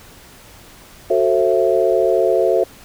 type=chord; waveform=sine; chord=F# half-diminished seventh; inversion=none; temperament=just; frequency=370 / 444 / 532.8 / 666 Hz; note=F#4 / A4 / C5 / E5; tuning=0 / +16 / +31 / +18 cents; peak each=-18 dBFS; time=1.1-2.64 s; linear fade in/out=5 ms; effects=pink hiss -43 dBFS RMS until 2.84 s